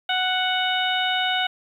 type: harmonic tone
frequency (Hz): 740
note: F#5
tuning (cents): 0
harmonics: 1 / 2 / 3 / 4 / 5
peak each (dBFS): -25 / -26 / -30 / -26 / -28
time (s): 0.09-1.47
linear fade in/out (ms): 5
effects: 9-bit